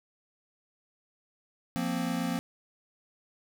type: chord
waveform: square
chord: F suspended fourth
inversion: none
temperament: equal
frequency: 174.61 / 233.1 / 261.6 Hz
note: F3 / Bb3 / C4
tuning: 0 / 0 / 0 cents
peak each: -34 dBFS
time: 1.76-2.39 s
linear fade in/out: 0 ms
effects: none